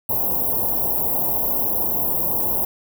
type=band-stop noise; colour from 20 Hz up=white; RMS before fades=-21 dBFS; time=0.09-2.65 s; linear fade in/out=5 ms; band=960 to 12000 Hz; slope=48 dB/octave; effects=none